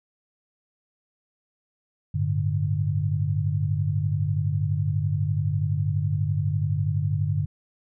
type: chord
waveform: sine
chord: G suspended second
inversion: none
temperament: equal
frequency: 98 / 110 / 146.83 Hz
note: G2 / A2 / D3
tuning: 0 / 0 / 0 cents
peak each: -25 / -29 / -25 dBFS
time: 2.14-7.46 s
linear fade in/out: 10 ms
effects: none